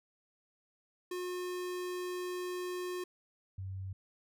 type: tone pair in turn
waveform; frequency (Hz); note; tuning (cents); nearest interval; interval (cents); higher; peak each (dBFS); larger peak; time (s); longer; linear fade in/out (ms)
square / sine; 360 / 95.35; F#4 / G2; -47 / -47; octave + major seventh; 2300; first; -37 / -38; first; 1.11-3.04 / 3.58-3.93; first; 5
effects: none